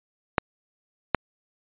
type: clicks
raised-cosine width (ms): 0.5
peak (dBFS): -3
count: 2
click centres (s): 0.382 / 1.147
effects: resampled to 8000 Hz